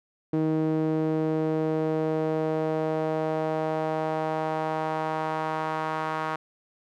sawtooth tone with band-pass filter sweep, 157.4 Hz, D#3, 20 cents sharp, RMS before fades -27 dBFS, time 0.33-6.36 s, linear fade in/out 5 ms, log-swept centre 340 to 1100 Hz, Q 1.9, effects none

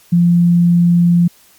sine tone, 173 Hz, F3, 16 cents flat, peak -7 dBFS, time 0.12-1.28 s, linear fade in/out 10 ms, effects white hiss -48 dBFS RMS until 1.58 s + MP3 96 kbps

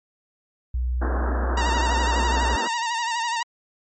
sine tone, 61.74 Hz, B1, in tune, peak -21 dBFS, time 0.74-2.56 s, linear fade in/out 5 ms
pink band-pass noise, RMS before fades -29 dBFS, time 1.01-2.68 s, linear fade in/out 10 ms, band 210 to 1700 Hz, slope 96 dB/octave
sawtooth tone with vibrato, 932.3 Hz, A#5, in tune, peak -19 dBFS, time 1.57-3.43 s, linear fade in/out 5 ms, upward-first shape sine, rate 12 Hz, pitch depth 62 cents each way
effects MP3 32 kbps

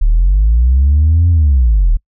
sine linear two-way sweep, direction up then down, 35 to 87.31 to 35 Hz, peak -5 dBFS, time 0.01-1.97 s, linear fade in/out 10 ms, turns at 1.29 s, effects noise-tail reverb RT60 0.1 s tail -26 dB re dry + tanh soft clip ceiling -4 dBFS

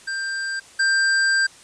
square tone pair in turn, 1575 / 1575 Hz, G6 / G6, +8 / +8 cents, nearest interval unison, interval 0 cents, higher neither, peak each -25 / -17 dBFS, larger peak second, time 0.07-0.6 / 0.79-1.47 s, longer second, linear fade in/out 10 ms, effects white hiss -47 dBFS RMS until 1.63 s + resampled to 22050 Hz

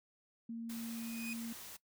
sine tone, 230 Hz, A#3, 23 cents flat, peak -40 dBFS, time 0.49-1.53 s, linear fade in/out 5 ms
white noise, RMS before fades -50 dBFS, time 0.69-1.77 s, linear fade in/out 10 ms
40% pulse tone with exponential growth, 2489 Hz, D#7, in tune, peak -39 dBFS, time 0.73-1.33 s, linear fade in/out 1 ms, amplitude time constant 130 ms
effects noise-tail reverb RT60 0.1 s tail -19 dB re dry

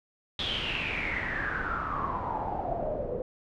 pink noise with low-pass filter sweep, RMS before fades -32 dBFS, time 0.39-3.22 s, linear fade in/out 2 ms, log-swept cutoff 3500 to 490 Hz, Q 9.5, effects none

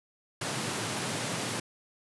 pink high-pass noise, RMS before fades -33 dBFS, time 0.41-1.6 s, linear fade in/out 5 ms, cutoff 100 Hz, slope 96 dB/octave, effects resampled to 24000 Hz

